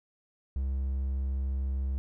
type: tone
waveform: triangle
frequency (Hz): 66.8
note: C2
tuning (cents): +36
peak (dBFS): -26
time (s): 0.56-1.98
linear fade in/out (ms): 0
effects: none